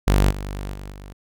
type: tone with level steps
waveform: sawtooth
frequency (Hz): 49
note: G1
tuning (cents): 0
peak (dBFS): -10 / -24 / -29 / -33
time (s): 0.07-1.13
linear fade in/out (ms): 10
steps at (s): 0.3 / 0.73 / 0.91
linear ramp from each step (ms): 10
effects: none